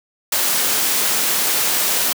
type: noise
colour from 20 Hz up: white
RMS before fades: -18 dBFS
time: 0.32-2.13 s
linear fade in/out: 5 ms
effects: high-pass 200 Hz 12 dB/octave